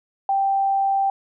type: tone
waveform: sine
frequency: 784 Hz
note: G5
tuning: in tune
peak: -17 dBFS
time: 0.29-1.1 s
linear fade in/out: 2 ms
effects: none